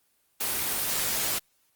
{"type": "noise", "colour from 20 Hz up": "white", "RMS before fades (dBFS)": -28, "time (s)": [0.4, 1.39], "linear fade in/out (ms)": 10, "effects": ["white hiss -69 dBFS RMS until 1.75 s", "Opus 24 kbps"]}